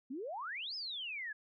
sine exponential two-way sweep, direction up then down, 240 to 5270 to 1651 Hz, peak -39 dBFS, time 0.1-1.33 s, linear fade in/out 10 ms, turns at 0.75 s, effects none

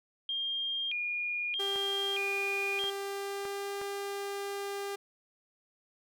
sine tone with vibrato, 2794 Hz, F7, in tune, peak -31 dBFS, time 0.29-2.9 s, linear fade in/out 2 ms, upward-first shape square, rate 0.8 Hz, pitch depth 240 cents each way
sawtooth tone with pitch glide, 395.7 to 399.8 Hz, G4 to G4, +16 to +34 cents, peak -31 dBFS, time 1.59-4.96 s, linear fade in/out 10 ms, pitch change +18 cents, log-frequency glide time 2.82-3.7 s
clicks, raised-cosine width 0.5 ms, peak -28 dBFS, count 4, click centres 1.759 / 2.84 / 3.453 / 3.815 s
effects none

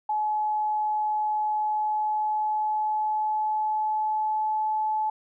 sine tone with pitch glide, 852 to 862.4 Hz, G#5 to A5, +44 to -35 cents, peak -23 dBFS, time 0.09-5.1 s, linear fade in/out 5 ms, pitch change +21 cents, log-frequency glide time 1.53-4.66 s, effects none

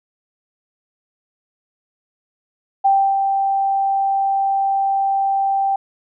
sine tone with ADSR envelope, 784 Hz, G5, in tune, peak -10 dBFS, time 2.84-5.76 s, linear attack 16 ms, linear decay 300 ms, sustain -5 dB, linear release 4 ms, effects none

